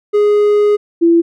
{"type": "tone pair in turn", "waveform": ["triangle", "sine"], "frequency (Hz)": [415.3, 336.6], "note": ["G#4", "E4"], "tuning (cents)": [0, 36], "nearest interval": "major third", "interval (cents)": 364, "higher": "first", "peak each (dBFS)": -6, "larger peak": "neither", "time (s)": [[0.13, 0.77], [1.01, 1.22]], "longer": "first", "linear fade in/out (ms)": 20, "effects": []}